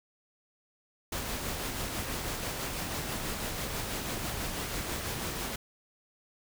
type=noise with tremolo; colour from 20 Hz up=pink; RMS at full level=-34 dBFS; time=1.12-5.56 s; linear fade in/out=5 ms; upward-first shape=sine; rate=6.1 Hz; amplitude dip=30%; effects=none